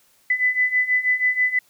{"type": "beating tone pair", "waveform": "sine", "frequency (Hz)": [1998, 2004.2], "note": ["B6", "B6"], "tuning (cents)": [20, 25], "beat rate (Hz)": 6.2, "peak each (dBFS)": [-22, -19], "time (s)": [0.3, 1.59], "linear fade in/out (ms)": 5, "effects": ["white hiss -59 dBFS RMS until 1.69 s"]}